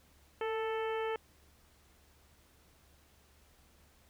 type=harmonic tone with a mistuned harmonic; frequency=440 Hz; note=A4; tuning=in tune; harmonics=1 / 2 / 3 / 4 / 5 / 6 / 7; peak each=-34 / -40 / -44 / -46 / -48 / -50 / -51 dBFS; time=0.41-1.16 s; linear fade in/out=2 ms; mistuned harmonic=1; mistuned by=+27 cents; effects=added 72 Hz sine -66 dBFS peak until 4.09 s + pink hiss -66 dBFS RMS until 4.09 s